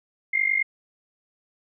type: tone with amplitude modulation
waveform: sine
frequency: 2116 Hz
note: C7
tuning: 19 cents sharp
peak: -16 dBFS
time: 0.33-0.63 s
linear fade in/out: 10 ms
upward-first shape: sine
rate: 49.4 Hz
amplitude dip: 85%
effects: none